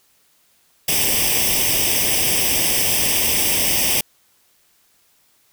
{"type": "noise with comb filter", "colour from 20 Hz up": "white", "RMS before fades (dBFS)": -18, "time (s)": [0.88, 4.01], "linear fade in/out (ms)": 5, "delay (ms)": 0.36, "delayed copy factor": 0.85, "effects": ["white hiss -59 dBFS RMS until 5.52 s"]}